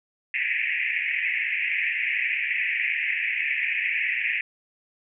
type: band-pass noise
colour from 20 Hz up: white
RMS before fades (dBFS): -26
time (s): 0.34-4.41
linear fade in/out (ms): 2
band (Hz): 1800 to 2600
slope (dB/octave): 96
effects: none